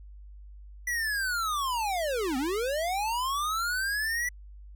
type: linear two-way sweep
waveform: square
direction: down then up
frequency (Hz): 1975.5 to 246.9 to 1975.5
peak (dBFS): -28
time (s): 0.87-4.29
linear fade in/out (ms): 5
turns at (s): 2.37
effects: added 50 Hz sine -44 dBFS peak until 4.75 s